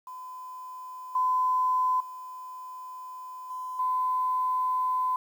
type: tone with level steps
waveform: sine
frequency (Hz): 1015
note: B5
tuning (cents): +47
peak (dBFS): -38 / -22 / -38 / -33 / -24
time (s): 0.07-5.16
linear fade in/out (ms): 2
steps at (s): 1.15 / 2 / 3.5 / 3.79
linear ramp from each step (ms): 5
effects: 9-bit